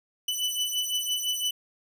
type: beating tone pair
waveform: sawtooth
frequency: 2982 / 2987.9 Hz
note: F#7 / F#7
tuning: +13 / +16 cents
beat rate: 5.9 Hz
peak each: -26 / -27 dBFS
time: 0.28-1.51 s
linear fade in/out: 5 ms
effects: none